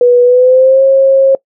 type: tone with pitch glide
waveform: sine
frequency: 488.6 to 539 Hz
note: B4 to C#5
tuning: -19 to -49 cents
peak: -3 dBFS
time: 0.01-1.35 s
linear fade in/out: 2 ms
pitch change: +170 cents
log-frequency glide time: 0.23-0.83 s
effects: noise-tail reverb RT60 0.1 s tail -22 dB re dry